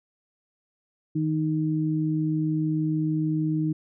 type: tone pair together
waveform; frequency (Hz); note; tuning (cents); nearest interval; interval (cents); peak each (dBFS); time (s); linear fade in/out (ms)
sine; 157.25 / 310.7; D#3 / D#4; +19 / -2; octave; 1179; -25; 1.15-3.73; 10
effects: none